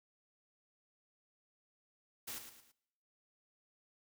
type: noise with echo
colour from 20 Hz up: white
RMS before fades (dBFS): -44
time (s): 2.27-2.39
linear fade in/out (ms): 10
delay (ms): 110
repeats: 3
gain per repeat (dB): -8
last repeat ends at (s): 2.72
effects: noise-tail reverb RT60 0.9 s tail -24 dB re dry